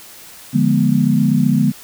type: chord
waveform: sine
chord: D diminished seventh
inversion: none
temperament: equal with one note detuned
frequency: 146.83 / 174.61 / 207.7 / 243 Hz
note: D3 / F3 / Ab3 / Cb4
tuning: 0 / 0 / 0 / -28 cents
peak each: -17 / -19 / -16 / -16 dBFS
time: 0.53-1.72 s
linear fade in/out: 20 ms
effects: white hiss -39 dBFS RMS until 1.83 s